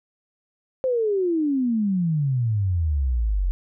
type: exponential sweep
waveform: sine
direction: down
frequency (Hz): 530 to 43.18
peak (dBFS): -19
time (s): 0.84-3.51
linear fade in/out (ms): 0
effects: none